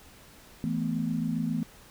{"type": "chord", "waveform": "sine", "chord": "E suspended fourth", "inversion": "none", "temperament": "just", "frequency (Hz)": [164.81, 219.8, 247.2], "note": ["E3", "A3", "B3"], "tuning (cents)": [0, -2, 2], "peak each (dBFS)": -31, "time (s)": [0.64, 1.63], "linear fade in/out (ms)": 0, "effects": ["pink hiss -53 dBFS RMS until 1.9 s"]}